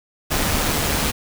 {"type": "noise with amplitude modulation", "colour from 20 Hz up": "pink", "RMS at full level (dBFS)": -19, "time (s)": [0.3, 1.12], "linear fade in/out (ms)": 20, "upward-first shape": "sine", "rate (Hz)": 149, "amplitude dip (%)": 35, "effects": []}